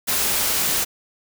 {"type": "noise", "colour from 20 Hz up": "white", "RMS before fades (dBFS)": -21, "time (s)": [0.07, 0.85], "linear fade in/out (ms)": 20, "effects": []}